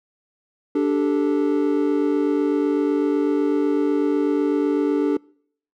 triangle chord, D suspended fourth, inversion none, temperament equal with one note detuned, 292.5 / 392 / 440 Hz, D4 / G4 / A4, -7 / 0 / 0 cents, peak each -17 / -22 / -22 dBFS, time 0.75-5.17 s, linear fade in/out 5 ms, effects noise-tail reverb RT60 0.6 s tail -25 dB re dry

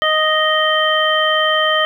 harmonic tone, 622.3 Hz, D#5, in tune, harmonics 1 / 2 / 3 / 5, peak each -18 / -18 / -18 / -18 dBFS, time 0.02-1.85 s, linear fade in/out 0 ms, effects 8-bit

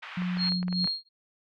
white band-pass noise, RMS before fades -42 dBFS, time 0.02-0.5 s, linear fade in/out 10 ms, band 810 to 2800 Hz, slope 24 dB/octave
sine tone, 180 Hz, F#3, 47 cents flat, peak -27 dBFS, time 0.17-0.86 s, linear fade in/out 5 ms
clicks, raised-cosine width 0.5 ms, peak -25 dBFS, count 8, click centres 0.22 / 0.371 / 0.521 / 0.629 / 0.682 / 0.727 / 0.844 / 0.875 s
sine tone with tremolo, 4252 Hz, C8, 27 cents sharp, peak -25 dBFS, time 0.37-1.09 s, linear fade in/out 50 ms, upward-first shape sine, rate 2.6 Hz, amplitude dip 100%
effects none

